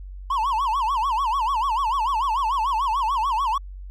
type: tone with vibrato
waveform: triangle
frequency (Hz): 988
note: B5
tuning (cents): 0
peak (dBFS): -18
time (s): 0.3-3.58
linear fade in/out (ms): 5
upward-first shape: sine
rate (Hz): 6.8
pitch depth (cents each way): 240
effects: added 47 Hz sine -34 dBFS peak until 3.9 s